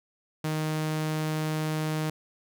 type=tone; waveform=sawtooth; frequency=155.56 Hz; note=D#3; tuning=in tune; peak=-23 dBFS; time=0.44-2.1 s; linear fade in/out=5 ms; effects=none